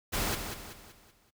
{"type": "noise with echo", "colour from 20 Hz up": "pink", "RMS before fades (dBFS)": -31, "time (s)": [0.12, 0.36], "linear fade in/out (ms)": 20, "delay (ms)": 190, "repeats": 5, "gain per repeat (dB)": -7, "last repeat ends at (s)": 1.31, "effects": ["noise-tail reverb RT60 0.1 s tail -23 dB re dry"]}